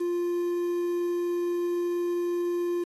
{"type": "tone with quantisation", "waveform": "triangle", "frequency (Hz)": 349.2, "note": "F4", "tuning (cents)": 0, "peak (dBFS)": -23, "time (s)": [0, 2.84], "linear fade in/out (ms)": 10, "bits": 8, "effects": ["AAC 32 kbps"]}